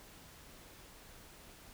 silence, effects pink hiss -56 dBFS RMS until 1.73 s

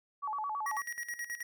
sine tone with vibrato, 987.8 Hz, B5, in tune, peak -33 dBFS, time 0.22-0.82 s, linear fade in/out 20 ms, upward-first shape square, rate 9.1 Hz, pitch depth 240 cents each way
square tone with tremolo, 1902 Hz, A#6, 34 cents sharp, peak -36 dBFS, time 0.66-1.43 s, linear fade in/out 5 ms, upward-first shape square, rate 9.4 Hz, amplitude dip 75%
effects none

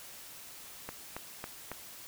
click train, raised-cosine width 0.5 ms, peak -23 dBFS, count 4, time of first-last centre 0.89-1.716 s, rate 3.63 Hz, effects white hiss -49 dBFS RMS until 2.07 s

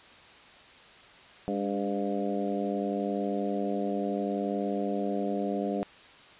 harmonic tone with a mistuned harmonic, 100.7 Hz, G2, 47 cents sharp, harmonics 2 / 3 / 4 / 5 / 6 / 7, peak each -32 / -34 / -35 / -36 / -37 / -37 dBFS, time 1.48-5.83 s, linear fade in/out 0 ms, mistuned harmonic 3, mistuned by -52 cents, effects white hiss -52 dBFS RMS until 6.39 s + resampled to 8000 Hz

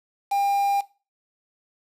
triangle tone with quantisation, 800 Hz, G5, 35 cents sharp, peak -18 dBFS, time 0.31-0.81 s, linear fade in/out 10 ms, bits 6, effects noise-tail reverb RT60 0.3 s tail -17 dB re dry + low-pass 12000 Hz 12 dB/octave

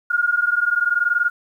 sine tone pair together, 1415 / 1435.6 Hz, F6 / F6, +22 / +47 cents, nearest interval unison, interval 25 cents, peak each -19 dBFS, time 0.1-1.3 s, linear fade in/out 10 ms, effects 9-bit

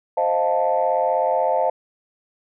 sine chord, F dominant seventh, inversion second, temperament equal, 523.3 / 622.3 / 698.5 / 880 Hz, C5 / Eb5 / F5 / A5, 0 / 0 / 0 / 0 cents, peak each -22 dBFS, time 0.17-1.7 s, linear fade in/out 5 ms, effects tanh soft clip ceiling -8 dBFS

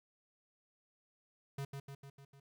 square tone with echo, 138.59 Hz, C#3, in tune, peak -39 dBFS, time 1.58-1.65 s, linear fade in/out 5 ms, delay 150 ms, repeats 5, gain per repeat -4 dB, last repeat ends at 2.4 s, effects 13-bit

